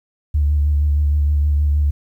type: tone with vibrato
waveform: sine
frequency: 73.42 Hz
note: D2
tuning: in tune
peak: -12 dBFS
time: 0.34-1.91 s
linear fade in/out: 10 ms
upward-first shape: sine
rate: 6.4 Hz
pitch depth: 31 cents each way
effects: tanh soft clip ceiling -8 dBFS + 9-bit